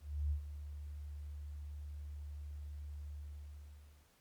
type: tone with ADSR envelope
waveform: sine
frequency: 73.42 Hz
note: D2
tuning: in tune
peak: -31 dBFS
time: 0-4.1 s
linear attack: 310 ms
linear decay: 94 ms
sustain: -12 dB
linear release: 970 ms
effects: pink hiss -70 dBFS RMS until 4.2 s + MP3 96 kbps

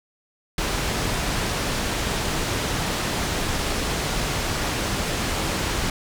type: low-pass noise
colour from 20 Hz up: pink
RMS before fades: -25 dBFS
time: 0.58-5.9 s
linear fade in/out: 2 ms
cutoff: 8200 Hz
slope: 12 dB/octave
effects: none

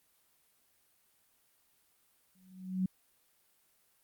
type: tone with exponential growth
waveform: sine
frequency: 186.4 Hz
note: F#3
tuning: 13 cents sharp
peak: -26 dBFS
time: 2.35-2.86 s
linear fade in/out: 5 ms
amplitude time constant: 110 ms
effects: white hiss -71 dBFS RMS until 4.03 s + Opus 32 kbps

